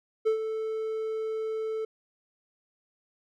triangle tone with ADSR envelope, 440 Hz, A4, in tune, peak -18 dBFS, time 0.25-1.85 s, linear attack 22 ms, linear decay 100 ms, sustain -9 dB, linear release 5 ms, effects none

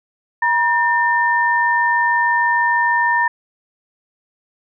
sine tone pair together, 953.5 / 1800 Hz, A#5 / A6, +39 / +39 cents, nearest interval major seventh, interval 1100 cents, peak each -16 dBFS, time 0.42-3.28 s, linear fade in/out 5 ms, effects none

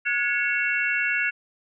sine tone cluster, 1450 / 1679 / 2214 / 2710 Hz, F#6 / G#6 / C#7 / E7, -35 / +18 / -3 / +47 cents, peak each -27 dBFS, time 0.05-1.31 s, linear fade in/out 20 ms, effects none

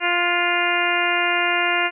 harmonic tone with a mistuned harmonic, 349.2 Hz, F4, in tune, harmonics 1 / 2 / 3 / 4 / 5 / 6 / 7 / 8, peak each -28 / -25 / -27 / -25 / -26 / -24 / -26 / -26 dBFS, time 0-1.91 s, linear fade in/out 50 ms, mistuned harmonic 4, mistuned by +20 cents, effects none

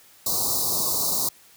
white band-stop noise, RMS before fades -24 dBFS, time 0.26-1.29 s, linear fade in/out 5 ms, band 1200 to 3900 Hz, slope 96 dB/octave, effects white hiss -53 dBFS RMS until 1.56 s + high-pass 60 Hz 12 dB/octave

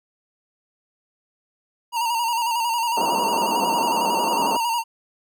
square tone with vibrato, 932.3 Hz, A#5, in tune, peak -21 dBFS, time 1.92-4.84 s, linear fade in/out 50 ms, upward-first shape square, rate 11 Hz, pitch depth 45 cents each way
white band-pass noise, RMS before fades -26 dBFS, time 2.97-4.57 s, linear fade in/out 5 ms, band 180 to 1100 Hz, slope 48 dB/octave
effects none

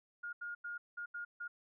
sine tone bursts at uneven times, 1423 Hz, F6, 32 cents sharp, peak -40 dBFS, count 6, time 0.23-0.33 / 0.41-0.55 / 0.64-0.78 / 0.97-1.06 / 1.14-1.25 / 1.4-1.48 s, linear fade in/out 10 ms, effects none

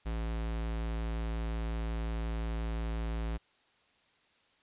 square tone, 55.9 Hz, A1, 28 cents sharp, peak -33 dBFS, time 0.05-3.38 s, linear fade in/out 20 ms, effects white hiss -68 dBFS RMS until 4.62 s + resampled to 8000 Hz

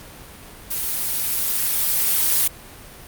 blue noise with level ramp, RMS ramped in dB -25 to -17 dBFS, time 0.7-2.48 s, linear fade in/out 10 ms, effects pink hiss -41 dBFS RMS until 3.07 s + Opus 48 kbps

